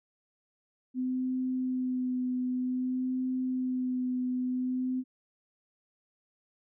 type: tone with vibrato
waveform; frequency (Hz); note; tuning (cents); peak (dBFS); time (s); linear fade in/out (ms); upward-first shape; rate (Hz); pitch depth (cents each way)
sine; 254.3; C4; -49; -28; 0.94-5.04; 50; sine; 0.53; 17
effects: none